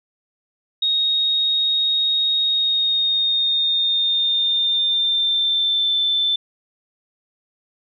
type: tone with pitch glide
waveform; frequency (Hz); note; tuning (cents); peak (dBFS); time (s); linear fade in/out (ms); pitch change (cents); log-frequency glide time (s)
sine; 3745 to 3535; A#7 to A7; +7 to +7; -16; 0.82-6.36; 5; -100; 2.42-5.97
effects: none